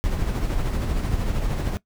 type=noise with tremolo; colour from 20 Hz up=brown; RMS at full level=-22 dBFS; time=0.04-1.77 s; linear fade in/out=0 ms; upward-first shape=sine; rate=13 Hz; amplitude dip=40%; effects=noise-tail reverb RT60 0.1 s tail -19 dB re dry